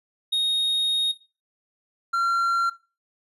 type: tone pair in turn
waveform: triangle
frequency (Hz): 3729 / 1372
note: A#7 / F6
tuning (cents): 0 / -31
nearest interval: octave + perfect fourth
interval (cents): 1731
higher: first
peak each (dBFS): -18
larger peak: neither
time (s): 0.32-1.12 / 2.13-2.7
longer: first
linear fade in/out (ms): 10
effects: noise-tail reverb RT60 0.3 s tail -17 dB re dry + resampled to 32000 Hz